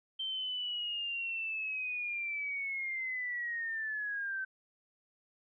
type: linear sweep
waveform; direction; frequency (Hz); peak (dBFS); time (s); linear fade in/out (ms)
sine; down; 3129 to 1534; -34; 0.19-4.45; 10
effects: none